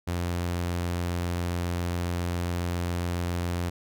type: tone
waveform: sawtooth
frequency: 87.31 Hz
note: F2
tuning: in tune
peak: -23 dBFS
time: 0.07-3.7 s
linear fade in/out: 10 ms
effects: none